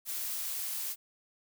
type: noise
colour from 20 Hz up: blue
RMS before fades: -36 dBFS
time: 0.05-0.96 s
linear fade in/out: 50 ms
effects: none